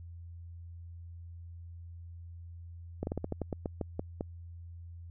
slowing click train, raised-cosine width 2 ms, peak -20 dBFS, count 12, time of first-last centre 3.03-4.209 s, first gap 41 ms, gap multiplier 1.18, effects added 85 Hz sine -44 dBFS peak until 5.1 s

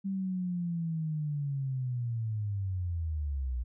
sine linear sweep, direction down, 196.3 to 58.6 Hz, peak -30 dBFS, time 0.04-3.64 s, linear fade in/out 20 ms, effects none

